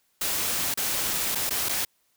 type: noise with dropouts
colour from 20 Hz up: white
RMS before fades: -27 dBFS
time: 0.21-1.85 s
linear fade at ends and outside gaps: 5 ms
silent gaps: 0.741-0.773 / 1.35-1.354 / 1.495-1.506 / 1.688-1.692 s
effects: white hiss -69 dBFS RMS until 2.16 s